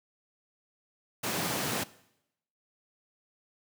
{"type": "high-pass noise", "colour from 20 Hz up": "pink", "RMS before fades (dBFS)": -32, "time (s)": [1.23, 1.84], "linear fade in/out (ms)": 10, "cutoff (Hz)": 120, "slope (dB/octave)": 24, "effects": ["noise-tail reverb RT60 0.8 s tail -19 dB re dry"]}